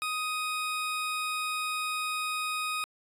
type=tone; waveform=20% pulse; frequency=1250 Hz; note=D#6; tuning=8 cents sharp; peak=-25 dBFS; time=0.02-2.84 s; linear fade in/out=0 ms; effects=resampled to 32000 Hz